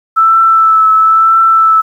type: tone with vibrato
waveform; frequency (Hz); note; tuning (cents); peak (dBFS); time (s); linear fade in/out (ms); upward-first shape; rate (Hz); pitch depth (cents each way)
sine; 1318.5; E6; 0; -4; 0.16-1.82; 20; triangle; 1; 25
effects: 7-bit